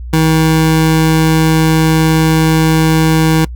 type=tone; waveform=25% pulse; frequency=159.4 Hz; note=D#3; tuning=42 cents sharp; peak=-4 dBFS; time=0.13-3.45 s; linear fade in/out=5 ms; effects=noise-tail reverb RT60 0.1 s tail -23 dB re dry + added 60 Hz sine -22 dBFS peak until 3.55 s